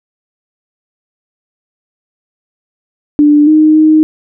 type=tone with pitch steps; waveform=sine; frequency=295.3 / 309.2 / 311.2 Hz; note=D4 / D#4 / D#4; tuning=+10 / -11 / 0 cents; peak=-3 dBFS; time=3.19-4.03 s; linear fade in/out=0 ms; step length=280 ms; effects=none